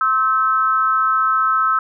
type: tone with amplitude modulation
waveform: sine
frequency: 1300 Hz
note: E6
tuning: 24 cents flat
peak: -10 dBFS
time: 0.01-1.79 s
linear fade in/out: 2 ms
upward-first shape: sine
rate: 235 Hz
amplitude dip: 75%
effects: none